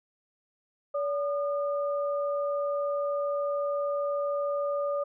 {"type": "tone pair together", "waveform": "sine", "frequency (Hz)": [572.9, 1214], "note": ["D5", "D#6"], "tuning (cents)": [-43, -43], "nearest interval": "octave + minor second", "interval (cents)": 1300, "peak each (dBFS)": [-27, -35], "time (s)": [0.94, 5.04], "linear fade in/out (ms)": 10, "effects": []}